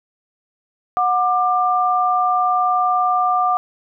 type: tone pair together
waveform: sine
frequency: 730.9 / 1190 Hz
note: F#5 / D6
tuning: -21 / +22 cents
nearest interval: minor sixth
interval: 843 cents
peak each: -17 dBFS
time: 0.97-3.57 s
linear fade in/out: 0 ms
effects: none